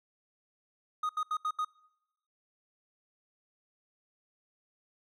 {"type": "tone bursts", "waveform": "triangle", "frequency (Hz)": 1244.5, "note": "D#6", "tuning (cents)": 0, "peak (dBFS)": -27, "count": 5, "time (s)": [1.03, 1.648], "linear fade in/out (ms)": 5, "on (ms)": 62, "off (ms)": 77, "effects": ["noise-tail reverb RT60 0.9 s tail -24 dB re dry"]}